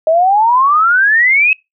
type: exponential sweep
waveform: sine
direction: up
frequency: 622.3 to 2602 Hz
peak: -7 dBFS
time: 0.07-1.53 s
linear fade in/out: 2 ms
effects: noise-tail reverb RT60 0.2 s tail -25 dB re dry